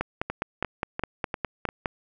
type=two click trains; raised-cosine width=0.5 ms; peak=-14 / -11 dBFS; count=5 / 10; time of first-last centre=0.3-1.689 / 0.01-1.858 s; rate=2.88 / 4.87 Hz; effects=none